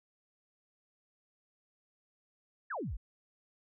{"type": "exponential sweep", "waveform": "sine", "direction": "down", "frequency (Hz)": [1891, 36.71], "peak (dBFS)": -35, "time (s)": [2.7, 2.97], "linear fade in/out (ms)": 10, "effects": []}